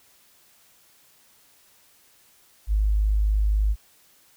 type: tone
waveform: sine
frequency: 51.9 Hz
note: G#1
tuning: in tune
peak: -18 dBFS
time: 2.67-3.76 s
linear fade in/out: 50 ms
effects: white hiss -58 dBFS RMS until 4.36 s